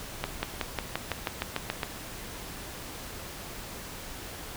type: accelerating click train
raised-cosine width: 0.3 ms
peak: -12 dBFS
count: 11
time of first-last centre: 0.24-1.832 s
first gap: 190 ms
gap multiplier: 0.96
effects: pink hiss -41 dBFS RMS until 4.56 s